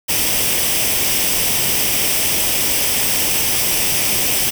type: noise with comb filter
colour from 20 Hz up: white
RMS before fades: -17 dBFS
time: 0.08-4.51 s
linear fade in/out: 20 ms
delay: 0.36 ms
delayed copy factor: +0.55
effects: none